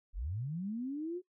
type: linear sweep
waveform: sine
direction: up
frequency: 34 to 370.6 Hz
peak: -35 dBFS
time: 0.13-1.22 s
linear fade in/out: 50 ms
effects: noise-tail reverb RT60 0.1 s tail -19 dB re dry